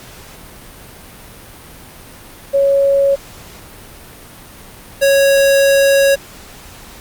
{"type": "tone pair in turn", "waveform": ["sine", "square"], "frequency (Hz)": [554.4, 552.4], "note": ["C#5", "C#5"], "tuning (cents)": [0, -6], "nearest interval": "unison", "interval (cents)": 6, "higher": "first", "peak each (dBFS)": -9, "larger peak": "neither", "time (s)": [[2.53, 3.16], [5.01, 6.16]], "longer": "second", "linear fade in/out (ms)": 20, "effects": ["pink hiss -37 dBFS RMS until 7 s", "Opus 48 kbps"]}